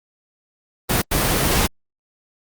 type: noise bursts at uneven times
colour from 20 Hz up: pink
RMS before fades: -18 dBFS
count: 2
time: 0.89-1.02 / 1.11-1.67 s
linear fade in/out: 10 ms
effects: Opus 24 kbps